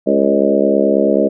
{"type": "harmonic tone with a mistuned harmonic", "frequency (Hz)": 69.3, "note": "C#2", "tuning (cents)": 0, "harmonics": [3, 4, 5, 6, 7, 8, 9], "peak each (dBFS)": [-18, -18, -18, -18, -18, -18, -18], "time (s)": [0.06, 1.29], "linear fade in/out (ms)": 20, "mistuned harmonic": 8, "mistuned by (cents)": 17, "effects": []}